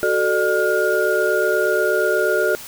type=tone cluster; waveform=sine; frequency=373.9 / 442.2 / 599 / 1422 Hz; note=F#4 / A4 / D5 / F6; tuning=+18 / +9 / +34 / +31 cents; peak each=-21 dBFS; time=0.03-2.55 s; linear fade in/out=0 ms; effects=white hiss -36 dBFS RMS until 2.67 s